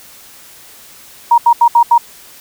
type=tone bursts at uneven times; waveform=sine; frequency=943 Hz; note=A#5; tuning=20 cents sharp; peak=-4 dBFS; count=5; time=1.31-1.38 / 1.46-1.53 / 1.61-1.68 / 1.75-1.83 / 1.91-1.98 s; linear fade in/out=5 ms; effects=white hiss -39 dBFS RMS until 2.4 s